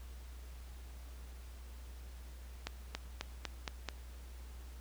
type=accelerating click train; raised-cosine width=0.2 ms; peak=-20 dBFS; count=6; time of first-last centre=2.67-3.887 s; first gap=280 ms; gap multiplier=0.93; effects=added 61 Hz sine -47 dBFS peak until 4.8 s + pink hiss -60 dBFS RMS until 4.8 s